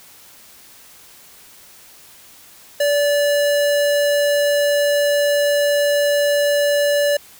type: tone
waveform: square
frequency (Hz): 579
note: D5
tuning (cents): -25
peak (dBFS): -15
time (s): 2.8-7.17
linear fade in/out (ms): 5
effects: white hiss -45 dBFS RMS until 7.39 s